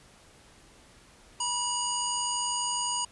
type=harmonic tone; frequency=968 Hz; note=B5; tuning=35 cents flat; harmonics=1 / 3 / 5 / 7 / 9; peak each=-32 / -35 / -37 / -33 / -35 dBFS; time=1.4-3.05 s; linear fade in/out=5 ms; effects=pink hiss -56 dBFS RMS until 3.11 s + resampled to 24000 Hz